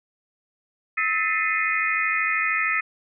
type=tone cluster; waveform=sine; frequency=1297 / 1779 / 2026 / 2119 / 2479 Hz; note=E6 / A6 / B6 / C7 / D#7; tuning=-28 / +19 / +44 / +21 / -7 cents; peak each=-27 dBFS; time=0.97-2.81 s; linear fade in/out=10 ms; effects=none